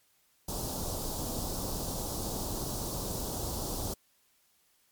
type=band-stop noise; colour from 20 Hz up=pink; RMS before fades=-35 dBFS; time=0.48-3.94 s; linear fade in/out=5 ms; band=1000 to 4300 Hz; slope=24 dB/octave; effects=white hiss -69 dBFS RMS until 4.91 s + MP3 96 kbps